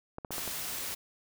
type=clicks; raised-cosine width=1 ms; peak=-24 dBFS; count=5; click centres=0.184 / 0.248 / 0.307 / 0.382 / 0.477 s
type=noise; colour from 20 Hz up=white; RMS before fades=-37 dBFS; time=0.31-0.95 s; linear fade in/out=10 ms
effects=none